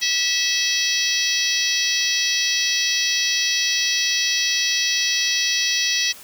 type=harmonic tone with a mistuned harmonic; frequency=650 Hz; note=E5; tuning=24 cents flat; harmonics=3 / 4 / 5 / 6 / 7 / 8 / 9; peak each=-26 / -26 / -26 / -26 / -26 / -26 / -26 dBFS; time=0.01-6.13 s; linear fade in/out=20 ms; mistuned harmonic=7; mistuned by=-26 cents; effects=white hiss -42 dBFS RMS until 6.23 s